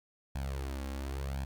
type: tone with flanger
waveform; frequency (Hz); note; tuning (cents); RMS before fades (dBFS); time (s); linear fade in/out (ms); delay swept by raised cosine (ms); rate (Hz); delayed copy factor
sawtooth; 67.8; C#2; -38; -37; 0.35-1.45; 5; 1.2 to 3.7; 0.93; +0.8
effects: 11-bit